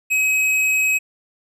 sine tone with tanh clipping, 2545 Hz, D#7, 39 cents sharp, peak -17 dBFS, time 0.1-0.99 s, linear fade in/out 20 ms, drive 14 dB, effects resampled to 32000 Hz

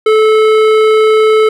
sine tone with hard clipping, 434.7 Hz, A4, 21 cents flat, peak -7 dBFS, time 0.06-1.49 s, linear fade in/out 5 ms, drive 13 dB, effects none

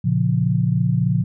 sine chord, Bb minor, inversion none, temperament just, 116.54 / 139.85 / 174.81 Hz, Bb2 / Db3 / F3, 0 / +16 / +2 cents, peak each -20 dBFS, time 0.04-1.24 s, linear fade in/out 10 ms, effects none

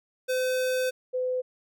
square / sine tone pair in turn, 511 / 506.9 Hz, C5 / B4, -41 / +45 cents, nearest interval unison, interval 14 cents, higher first, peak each -25 dBFS, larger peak neither, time 0.28-0.91 / 1.13-1.42 s, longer first, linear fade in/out 20 ms, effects none

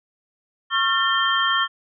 sine tone cluster, 1093 / 1369 / 1796 / 3159 Hz, C#6 / F6 / A6 / G7, -25 / -35 / +35 / +13 cents, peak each -23 dBFS, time 0.7-1.68 s, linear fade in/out 50 ms, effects none

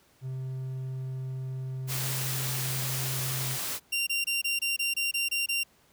triangle tone, 130.81 Hz, C3, in tune, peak -30 dBFS, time 0.21-3.58 s, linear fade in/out 50 ms
white noise, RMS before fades -33 dBFS, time 1.87-3.8 s, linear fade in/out 50 ms
sawtooth tone bursts, 2769 Hz, F7, 15 cents flat, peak -23 dBFS, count 10, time 3.92-5.636 s, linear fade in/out 10 ms, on 150 ms, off 24 ms
effects pink hiss -63 dBFS RMS until 5.92 s + high-pass 60 Hz 12 dB/octave

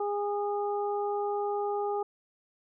harmonic tone, 409.5 Hz, G#4, 24 cents flat, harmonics 1 / 2 / 3, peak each -30 / -32 / -40 dBFS, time 0-2.03 s, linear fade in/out 5 ms, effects none

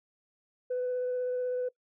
sine tone with vibrato, 499.8 Hz, B4, 21 cents sharp, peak -27 dBFS, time 0.7-1.69 s, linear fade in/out 10 ms, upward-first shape sine, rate 16 Hz, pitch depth 9 cents each way, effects noise-tail reverb RT60 0.1 s tail -22 dB re dry + tanh soft clip ceiling -26 dBFS

